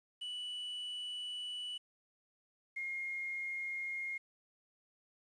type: tone pair in turn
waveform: triangle / sine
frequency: 2960 / 2137 Hz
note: F#7 / C7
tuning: 0 / +36 cents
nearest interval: tritone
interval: 564 cents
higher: first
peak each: -38 / -37 dBFS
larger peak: second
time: 0.21-1.78 / 2.76-4.18 s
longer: first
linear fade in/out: 10 ms
effects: resampled to 22050 Hz + 11-bit